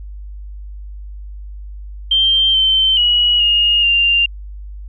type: tone with pitch steps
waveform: sine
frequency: 3152 / 3096 / 2915 / 2852 / 2789 Hz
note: G7 / G7 / F#7 / F7 / F7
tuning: +9 / -22 / -26 / +36 / -3 cents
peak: -10 dBFS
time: 2.11-4.26 s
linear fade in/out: 5 ms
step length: 430 ms
effects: added 50 Hz sine -28 dBFS peak until 4.88 s